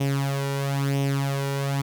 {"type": "tone with flanger", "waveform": "sawtooth", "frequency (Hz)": 138.59, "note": "C#3", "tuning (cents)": 0, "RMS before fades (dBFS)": -25, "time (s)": [0, 1.82], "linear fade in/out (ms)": 10, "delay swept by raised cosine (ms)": [0.33, 2.13], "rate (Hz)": 1, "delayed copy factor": 0.65, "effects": []}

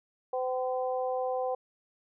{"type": "harmonic tone", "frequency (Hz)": 255.5, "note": "C4", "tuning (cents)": -41, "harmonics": [2, 3, 4], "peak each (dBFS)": [-30, -33, -41], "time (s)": [0.33, 1.55], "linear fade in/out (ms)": 5, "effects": []}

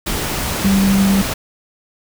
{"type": "tone in noise", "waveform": "sine", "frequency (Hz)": 195.4, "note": "G3", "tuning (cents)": -5, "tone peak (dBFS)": -11, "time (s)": [0.64, 1.22], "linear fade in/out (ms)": 10, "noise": "pink", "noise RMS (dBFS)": -21, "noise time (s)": [0.06, 1.34], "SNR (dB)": 7, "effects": []}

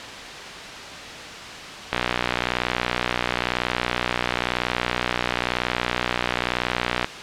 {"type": "click train", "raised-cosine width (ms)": 0.3, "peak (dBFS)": -4, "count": 313, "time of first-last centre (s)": [1.93, 7.045], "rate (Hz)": 61, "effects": ["white hiss -34 dBFS RMS until 7.22 s", "low-pass 4000 Hz 12 dB/octave"]}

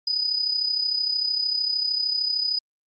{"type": "tone with amplitude modulation", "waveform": "sine", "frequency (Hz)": 4978, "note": "D#8", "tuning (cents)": 0, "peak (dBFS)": -19, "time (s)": [0.07, 2.59], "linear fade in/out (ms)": 5, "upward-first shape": "sine", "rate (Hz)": 33.2, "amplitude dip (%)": 60, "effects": ["Opus 48 kbps"]}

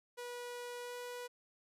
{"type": "tone with pitch glide", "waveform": "sawtooth", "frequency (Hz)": [486.4, 489.5], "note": ["B4", "B4"], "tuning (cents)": [-26, -15], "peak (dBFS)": -39, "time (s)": [0.17, 1.28], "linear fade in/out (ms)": 20, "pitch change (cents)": 11, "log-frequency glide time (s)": [0.81, 0.95], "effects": ["resampled to 32000 Hz"]}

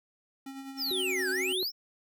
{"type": "tone with tremolo", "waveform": "square", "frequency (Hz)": 270.5, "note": "C#4", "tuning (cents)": -42, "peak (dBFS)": -39, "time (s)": [0.46, 1.53], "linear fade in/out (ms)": 5, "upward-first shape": "sine", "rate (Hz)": 9.8, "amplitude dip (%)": 45}
{"type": "exponential two-way sweep", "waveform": "square", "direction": "down then up", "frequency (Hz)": [5588, 1484, 5588], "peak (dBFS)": -30, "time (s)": [0.77, 1.72], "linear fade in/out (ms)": 50, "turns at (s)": 1.3}
{"type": "tone", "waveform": "sine", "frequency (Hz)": 371.7, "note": "F#4", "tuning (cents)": 8, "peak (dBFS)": -32, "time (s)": [0.91, 1.63], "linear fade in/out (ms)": 0}
{"effects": []}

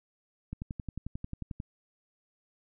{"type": "click train", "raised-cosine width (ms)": 5, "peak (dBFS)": -24, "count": 13, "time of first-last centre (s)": [0.53, 1.601], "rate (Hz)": 11.2, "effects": []}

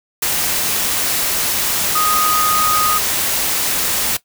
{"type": "tone in noise", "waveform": "sine", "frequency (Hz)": 1244.5, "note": "D#6", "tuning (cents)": 0, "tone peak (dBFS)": -15, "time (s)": [1.95, 2.98], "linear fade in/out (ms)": 5, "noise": "white", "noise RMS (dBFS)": -18, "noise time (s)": [0.22, 4.17], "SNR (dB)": 0, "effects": ["noise-tail reverb RT60 0.1 s tail -17 dB re dry"]}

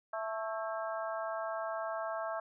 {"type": "harmonic tone with a mistuned harmonic", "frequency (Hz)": 220.1, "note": "A3", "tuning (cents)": 1, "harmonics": [3, 4, 5, 6, 7], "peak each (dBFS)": [-37, -43, -42, -43, -46], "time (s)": [0.13, 2.4], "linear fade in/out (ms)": 5, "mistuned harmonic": 7, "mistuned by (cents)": 70, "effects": []}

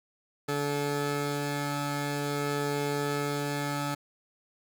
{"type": "tone pair together", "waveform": "15% pulse", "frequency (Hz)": [144.23, 432.2], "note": ["D3", "A4"], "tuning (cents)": [-31, -31], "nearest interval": "octave + perfect fifth", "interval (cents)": 1900, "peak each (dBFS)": [-24, -27], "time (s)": [0.48, 3.95], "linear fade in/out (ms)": 10, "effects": []}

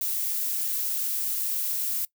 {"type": "noise", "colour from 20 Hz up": "violet", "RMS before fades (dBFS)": -28, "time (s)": [0.01, 2.05], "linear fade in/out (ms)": 2, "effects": ["noise-tail reverb RT60 0.1 s tail -21 dB re dry"]}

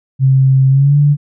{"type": "tone with pitch glide", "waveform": "sine", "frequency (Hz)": [133.3, 145.36], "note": ["C3", "D3"], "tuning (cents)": [33, -17], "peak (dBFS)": -6, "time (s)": [0.19, 1.17], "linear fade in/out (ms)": 50, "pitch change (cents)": 150, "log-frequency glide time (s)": [0.69, 0.97], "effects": []}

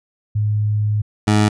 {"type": "tone pair in turn", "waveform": ["sine", "20% pulse"], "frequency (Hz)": [105.5, 105.5], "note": ["G#2", "G#2"], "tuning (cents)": [28, 28], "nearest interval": "unison", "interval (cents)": 0, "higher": "neither", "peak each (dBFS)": [-15, -7], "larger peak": "second", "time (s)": [[0.35, 1.02], [1.27, 1.49]], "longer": "first", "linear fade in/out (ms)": 10, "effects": ["resampled to 22050 Hz"]}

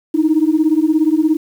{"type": "beating tone pair", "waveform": "sine", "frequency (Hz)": [304.4, 321.4], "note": ["D#4", "E4"], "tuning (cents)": [-38, -44], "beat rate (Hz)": 17, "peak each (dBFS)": -13, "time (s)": [0.14, 1.37], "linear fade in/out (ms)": 10, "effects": ["tanh soft clip ceiling -4 dBFS", "7-bit"]}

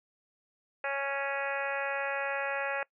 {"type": "harmonic tone", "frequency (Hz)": 277.2, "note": "C#4", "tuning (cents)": 0, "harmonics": [2, 3, 4, 5, 6, 7, 8, 9, 10], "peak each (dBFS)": [-35, -38, -43, -39, -37, -40, -45, -40, -50], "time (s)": [0.84, 2.83], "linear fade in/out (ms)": 2, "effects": ["noise-tail reverb RT60 0.1 s tail -23 dB re dry"]}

